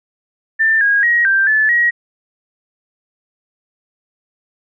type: tone with pitch steps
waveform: sine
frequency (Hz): 1784 / 1638 / 1893 / 1576 / 1737 / 1900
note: A6 / G#6 / A#6 / G6 / A6 / A#6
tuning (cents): +23 / -24 / +26 / +9 / -23 / +33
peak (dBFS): -10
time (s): 0.59-1.91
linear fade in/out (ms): 20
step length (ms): 220
effects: none

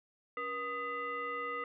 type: tone with frequency modulation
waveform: sine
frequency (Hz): 1244.5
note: D#6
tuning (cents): 0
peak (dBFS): -35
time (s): 0.37-1.64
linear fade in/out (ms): 2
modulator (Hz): 763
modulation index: 1.1
effects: none

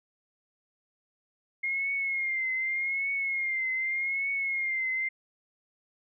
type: tone with vibrato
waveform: sine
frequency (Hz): 2135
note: C7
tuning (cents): +34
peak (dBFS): -27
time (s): 1.63-5.09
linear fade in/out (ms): 10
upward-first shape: triangle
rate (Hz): 0.84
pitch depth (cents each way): 72
effects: none

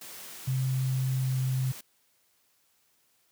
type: high-pass noise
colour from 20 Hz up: white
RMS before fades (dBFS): -44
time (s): 0.01-1.81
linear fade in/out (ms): 5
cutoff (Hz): 110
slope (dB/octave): 96
type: tone with pitch glide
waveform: sine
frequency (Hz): 130.81 to 129.91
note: C3 to C3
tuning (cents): 0 to -12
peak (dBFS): -25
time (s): 0.47-1.72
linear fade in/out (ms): 10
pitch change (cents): -12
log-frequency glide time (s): 1.09-1.51
effects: white hiss -69 dBFS RMS until 3.31 s + high-pass 60 Hz 12 dB/octave

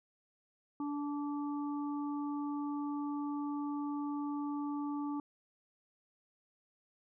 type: harmonic tone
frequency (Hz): 290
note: D4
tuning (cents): -22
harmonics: 1 / 3 / 4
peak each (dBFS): -35 / -45 / -47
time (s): 0.8-5.2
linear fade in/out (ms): 2
effects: none

